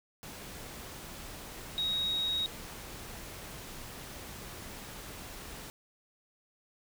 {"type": "tone in noise", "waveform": "sine", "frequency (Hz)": 3785, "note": "A#7", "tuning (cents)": 26, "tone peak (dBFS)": -29, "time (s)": [1.78, 2.46], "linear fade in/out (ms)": 0, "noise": "pink", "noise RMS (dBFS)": -45, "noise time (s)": [0.23, 5.7], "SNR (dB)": 13, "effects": []}